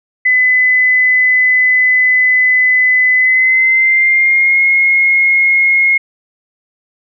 sine tone with pitch glide, 2011 to 2155 Hz, B6 to C#7, +31 to -49 cents, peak -7 dBFS, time 0.25-5.98 s, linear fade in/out 10 ms, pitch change +120 cents, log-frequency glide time 3.15-4.61 s, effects none

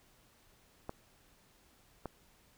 clicks, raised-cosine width 1 ms, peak -25 dBFS, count 2, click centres 0.894 / 2.057 s, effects pink hiss -66 dBFS RMS until 2.57 s

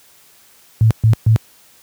sine tone bursts, 111 Hz, A2, 16 cents sharp, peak -7 dBFS, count 3, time 0.81-1.361 s, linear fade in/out 0 ms, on 97 ms, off 130 ms, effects white hiss -49 dBFS RMS until 1.82 s + high-pass 60 Hz 12 dB/octave

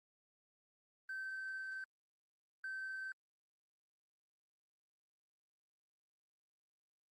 triangle tone bursts at uneven times, 1546 Hz, G6, 24 cents flat, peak -38 dBFS, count 2, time 1.09-1.84 / 2.64-3.12 s, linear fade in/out 2 ms, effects tanh soft clip ceiling -37 dBFS + Opus 24 kbps

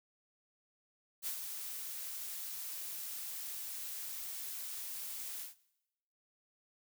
blue noise with ADSR envelope, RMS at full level -37 dBFS, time 1.22-5.55 s, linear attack 48 ms, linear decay 89 ms, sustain -6 dB, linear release 140 ms, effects noise-tail reverb RT60 0.9 s tail -20 dB re dry

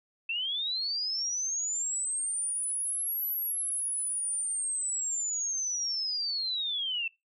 sine linear two-way sweep, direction up then down, 2641 to 11840 to 2641 Hz, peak -29 dBFS, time 0.29-7.08 s, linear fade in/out 5 ms, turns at 3.27 s, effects noise-tail reverb RT60 0.2 s tail -22 dB re dry

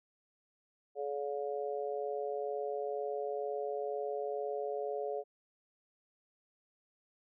harmonic tone, 142.1 Hz, C#3, 43 cents sharp, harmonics 3 / 4 / 5, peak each -37 / -39 / -41 dBFS, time 0.95-5.24 s, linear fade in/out 50 ms, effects none

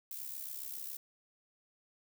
violet noise with amplitude modulation, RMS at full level -40 dBFS, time 0.11-0.97 s, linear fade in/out 2 ms, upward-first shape sine, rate 67.2 Hz, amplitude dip 70%, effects none

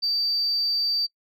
sine tone, 4643 Hz, D8, 21 cents flat, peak -20 dBFS, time 0.02-1.07 s, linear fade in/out 20 ms, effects noise-tail reverb RT60 0.1 s tail -23 dB re dry + tanh soft clip ceiling -17 dBFS

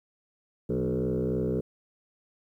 sine tone with frequency modulation, 293.8 Hz, D4, 1 cent sharp, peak -24 dBFS, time 0.69-1.61 s, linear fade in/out 10 ms, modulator 63.5 Hz, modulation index 3, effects tanh soft clip ceiling -21 dBFS + 11-bit

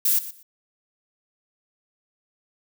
violet noise with echo, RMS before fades -20 dBFS, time 0.05-0.19 s, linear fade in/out 5 ms, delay 120 ms, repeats 2, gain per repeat -15 dB, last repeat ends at 0.43 s, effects none

